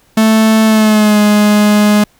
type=tone with pitch glide; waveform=45% pulse; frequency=220 to 208.9 Hz; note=A3 to G#3; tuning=0 to +10 cents; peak=-6 dBFS; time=0.17-2.04 s; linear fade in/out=5 ms; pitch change=-90 cents; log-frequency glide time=0.65-1.2 s; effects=pink hiss -51 dBFS RMS until 2.19 s